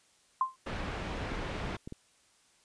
sine tone with exponential decay, 1046.5 Hz, C6, in tune, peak -21 dBFS, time 0.41-0.56 s, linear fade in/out 2 ms, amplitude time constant 31 ms
pink low-pass noise, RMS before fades -37 dBFS, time 0.66-1.77 s, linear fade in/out 10 ms, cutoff 2700 Hz, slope 12 dB/octave
clicks, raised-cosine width 3 ms, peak -28 dBFS, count 4, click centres 1.319 / 1.748 / 1.875 / 1.924 s
effects white hiss -66 dBFS RMS until 2.64 s + resampled to 22050 Hz

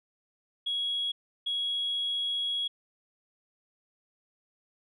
sine tone bursts at uneven times, 3325 Hz, G#7, 1 cent sharp, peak -27 dBFS, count 2, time 0.66-1.12 / 1.46-2.68 s, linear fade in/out 10 ms, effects tanh soft clip ceiling -23 dBFS

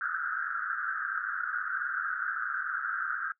white band-pass noise, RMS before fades -33 dBFS, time 0.01-3.32 s, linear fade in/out 2 ms, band 1300 to 1600 Hz, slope 96 dB/octave, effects noise-tail reverb RT60 0.1 s tail -19 dB re dry

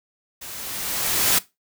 white noise with level ramp, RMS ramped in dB -37 to -17 dBFS, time 0.41-1.39 s, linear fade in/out 10 ms, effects noise-tail reverb RT60 0.2 s tail -17 dB re dry

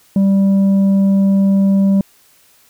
triangle tone with tanh clipping, 195.6 Hz, G3, 4 cents flat, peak -10 dBFS, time 0.16-2.01 s, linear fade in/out 2 ms, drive 9 dB, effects white hiss -51 dBFS RMS until 2.69 s

